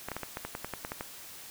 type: clicks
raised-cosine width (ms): 0.5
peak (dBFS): -20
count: 12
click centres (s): 0.086 / 0.117 / 0.166 / 0.233 / 0.371 / 0.45 / 0.551 / 0.646 / 0.737 / 0.849 / 0.919 / 1.009
effects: white hiss -47 dBFS RMS until 1.5 s